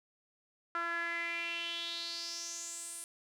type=tone with band-pass filter sweep; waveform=sawtooth; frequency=338.8 Hz; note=E4; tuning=48 cents sharp; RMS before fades=-39 dBFS; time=0.75-3.04 s; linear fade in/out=0 ms; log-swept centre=1400 to 9700 Hz; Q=5.5; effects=none